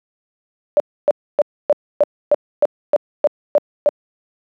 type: tone bursts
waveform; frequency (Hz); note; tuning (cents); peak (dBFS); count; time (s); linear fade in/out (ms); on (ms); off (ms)
sine; 587.3; D5; 0; -8; 11; 0.77-3.889; 0; 29; 280
effects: high-pass 300 Hz 12 dB/octave